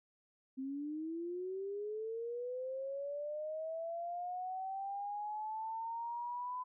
sine linear sweep, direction up, 260 to 1008 Hz, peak -38 dBFS, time 0.57-6.64 s, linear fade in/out 20 ms, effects none

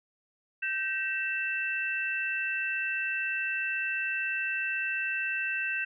sine tone cluster, 1555 / 1904 / 2666 Hz, G6 / A#6 / E7, -14 / +36 / +19 cents, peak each -32 / -39 / -31 dBFS, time 0.62-5.85 s, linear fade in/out 10 ms, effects none

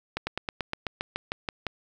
slowing click train, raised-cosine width 0.3 ms, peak -13 dBFS, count 12, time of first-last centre 0.17-1.667 s, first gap 100 ms, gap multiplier 1.06, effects 9-bit

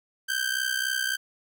sawtooth ring-modulated tone, 1561 Hz, G6, 8 cents flat, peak -19 dBFS, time 0.28-1.17 s, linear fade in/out 20 ms, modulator 31.8 Hz, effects none

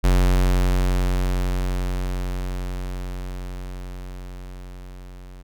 square tone with level ramp, 45.61 Hz, F#1, 24 cents flat, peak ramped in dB -14 to -39 dBFS, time 0.03-5.43 s, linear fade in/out 20 ms, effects none

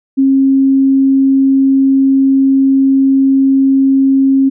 sine tone, 270 Hz, C#4, 45 cents flat, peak -6 dBFS, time 0.17-4.5 s, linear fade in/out 20 ms, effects none

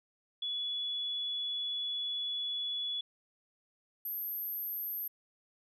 sine tone pair in turn, 3409 / 12871 Hz, G#7 / G9, +45 / +45 cents, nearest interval octave + major seventh, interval 2300 cents, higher second, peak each -33 / -35 dBFS, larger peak first, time 0.42-3.01 / 4.05-5.08 s, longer first, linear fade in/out 5 ms, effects none

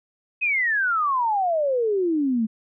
sine exponential sweep, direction down, 2564 to 213.2 Hz, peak -19 dBFS, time 0.41-2.47 s, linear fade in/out 20 ms, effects none

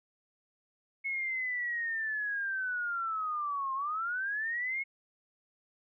sine linear two-way sweep, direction down then up, 2192 to 1054 to 2192 Hz, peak -31 dBFS, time 1.04-4.84 s, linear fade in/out 20 ms, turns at 3.74 s, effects none

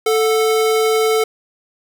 square tone pair together, 440 / 729.6 Hz, A4 / F#5, 0 / -24 cents, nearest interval major sixth, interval 876 cents, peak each -14 / -24 dBFS, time 0.06-1.24 s, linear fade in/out 5 ms, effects none

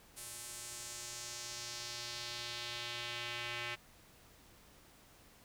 square tone with band-pass filter sweep, 119.5 Hz, A#2, 43 cents sharp, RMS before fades -44 dBFS, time 0.16-3.76 s, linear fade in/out 20 ms, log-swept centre 9900 to 2500 Hz, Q 1.8, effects pink hiss -62 dBFS RMS until 5.44 s

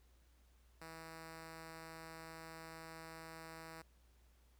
5% pulse tone, 162.3 Hz, E3, 27 cents flat, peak -39 dBFS, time 0.81-3.82 s, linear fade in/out 5 ms, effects added 60 Hz sine -66 dBFS peak until 4.59 s + pink hiss -75 dBFS RMS until 4.59 s

